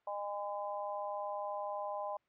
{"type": "harmonic tone", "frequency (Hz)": 203.6, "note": "G#3", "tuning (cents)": -34, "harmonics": [3, 4, 5], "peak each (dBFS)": [-40, -41, -42], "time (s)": [0.07, 2.17], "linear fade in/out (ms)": 5, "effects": ["white hiss -75 dBFS RMS until 2.28 s", "low-pass 2000 Hz 12 dB/octave"]}